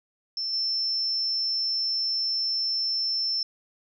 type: tone with level steps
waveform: sine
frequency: 5340 Hz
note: E8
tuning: 22 cents sharp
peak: -27 / -24 dBFS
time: 0.37-3.43 s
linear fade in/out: 2 ms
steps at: 0.53 s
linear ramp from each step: 2 ms
effects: none